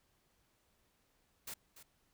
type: noise with echo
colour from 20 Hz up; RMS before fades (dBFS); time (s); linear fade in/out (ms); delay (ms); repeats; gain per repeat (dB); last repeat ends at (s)
white; -45; 1.47-1.54; 5; 290; 1; -12; 1.83
effects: pink hiss -75 dBFS RMS until 2.13 s